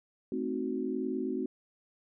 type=chord; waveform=sine; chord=A diminished seventh; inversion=none; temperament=equal; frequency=220 / 261.6 / 311.1 / 370 Hz; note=A3 / C4 / Eb4 / Gb4; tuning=0 / 0 / 0 / 0 cents; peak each=-38 / -34 / -39 / -35 dBFS; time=0.32-1.46 s; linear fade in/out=2 ms; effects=none